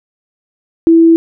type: tone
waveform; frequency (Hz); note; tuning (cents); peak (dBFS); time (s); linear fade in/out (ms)
sine; 330; E4; +2; -3; 0.87-1.16; 0
effects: none